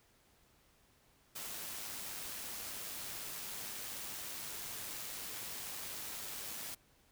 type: noise with amplitude modulation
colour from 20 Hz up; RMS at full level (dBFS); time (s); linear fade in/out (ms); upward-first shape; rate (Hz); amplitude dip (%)
white; -43; 1.35-6.75; 10; sine; 104; 25
effects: pink hiss -69 dBFS RMS until 7.11 s